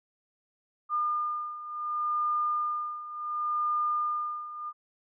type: beating tone pair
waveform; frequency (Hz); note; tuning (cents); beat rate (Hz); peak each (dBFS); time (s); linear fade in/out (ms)
sine; 1209 / 1209.69; D6 / D#6; +50 / -49; 0.69; -33 / -29; 0.89-4.73; 50
effects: none